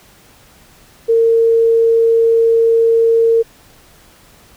sine tone, 457.1 Hz, A#4, 34 cents flat, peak -8 dBFS, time 1.08-3.43 s, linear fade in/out 20 ms, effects pink hiss -46 dBFS RMS until 4.56 s

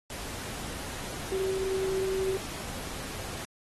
sine tone in noise, 381.7 Hz, G4, 46 cents flat, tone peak -27 dBFS, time 1.32-2.37 s, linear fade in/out 0 ms, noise pink, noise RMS -39 dBFS, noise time 0.1-3.45 s, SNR +9 dB, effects AAC 32 kbps

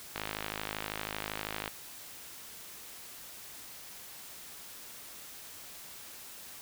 click train, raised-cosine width 0.3 ms, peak -18 dBFS, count 81, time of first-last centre 0.16-1.678 s, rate 52.7 Hz, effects white hiss -48 dBFS RMS until 6.61 s

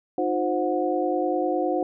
sine tone cluster, 308 / 357.8 / 523 / 730 Hz, D#4 / F4 / C5 / F#5, -17 / +42 / -1 / -24 cents, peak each -27 dBFS, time 0.18-1.83 s, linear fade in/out 2 ms, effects none

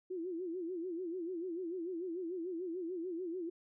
sine tone with vibrato, 350 Hz, F4, 4 cents sharp, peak -37 dBFS, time 0.1-3.5 s, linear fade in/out 10 ms, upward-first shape sine, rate 6.8 Hz, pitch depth 130 cents each way, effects none

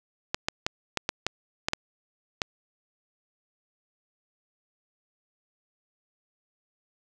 clicks, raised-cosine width 0.2 ms, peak -8 dBFS, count 9, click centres 0.345 / 0.485 / 0.665 / 0.973 / 1.091 / 1.266 / 1.685 / 1.734 / 2.418 s, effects none

